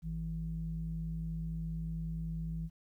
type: tone pair together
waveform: sine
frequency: 53.14 / 162.4 Hz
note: G#1 / E3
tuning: +40 / -26 cents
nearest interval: octave + perfect fifth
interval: 1934 cents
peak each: -39 / -36 dBFS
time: 0.02-2.7 s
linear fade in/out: 50 ms
effects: tanh soft clip ceiling -27 dBFS + 12-bit